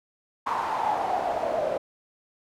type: noise with band-pass filter sweep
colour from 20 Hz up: pink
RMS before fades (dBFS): -27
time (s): 0.46-1.78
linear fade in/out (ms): 10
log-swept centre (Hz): 1000 to 570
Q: 6.7
effects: none